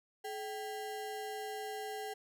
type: ring-modulated tone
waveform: square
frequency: 602 Hz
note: D5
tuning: 43 cents sharp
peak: -37 dBFS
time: 0.24-2.14 s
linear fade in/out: 10 ms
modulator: 176 Hz
effects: none